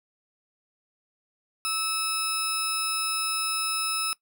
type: tone pair together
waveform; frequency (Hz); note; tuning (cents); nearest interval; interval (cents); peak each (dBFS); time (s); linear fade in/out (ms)
20% pulse; 1300 / 5200; E6 / E8; -24 / -24; 2 octaves; 2400; -24; 1.65-4.13; 0
effects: noise-tail reverb RT60 0.1 s tail -21 dB re dry